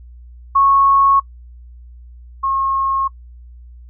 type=tone pair in turn; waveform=sine; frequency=1101 / 1082.7 Hz; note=C#6 / C#6; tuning=-12 / -41 cents; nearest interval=unison; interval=29 cents; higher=first; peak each=-9 / -15 dBFS; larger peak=first; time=0.55-1.2 / 2.43-3.08 s; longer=neither; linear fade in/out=10 ms; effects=noise-tail reverb RT60 0.1 s tail -22 dB re dry + added 60 Hz sine -36 dBFS peak until 3.89 s